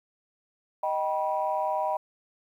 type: chord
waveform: sine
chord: Eb augmented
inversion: none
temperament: just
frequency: 622.3 / 777.8 / 972.3 Hz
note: Eb5 / G5 / B5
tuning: 0 / -14 / -27 cents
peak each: -29 / -29 / -29 dBFS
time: 0.83-1.97 s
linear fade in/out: 5 ms
effects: tanh soft clip ceiling -16 dBFS + 10-bit